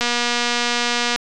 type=click train; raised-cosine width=0.2 ms; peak=-3 dBFS; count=277; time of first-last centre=0.01-1.16 s; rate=240 Hz; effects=resampled to 24000 Hz